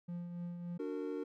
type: tone with tremolo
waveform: triangle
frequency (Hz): 174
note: F3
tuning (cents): -6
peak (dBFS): -36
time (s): 0.08-0.78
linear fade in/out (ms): 10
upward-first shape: triangle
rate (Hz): 3.5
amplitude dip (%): 45
type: chord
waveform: triangle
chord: D augmented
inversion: none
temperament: just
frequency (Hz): 293.7 / 367.1 / 458.9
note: D4 / F#4 / A#4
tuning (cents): 0 / -14 / -27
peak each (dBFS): -39 / -41 / -39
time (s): 0.79-1.24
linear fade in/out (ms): 10
effects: none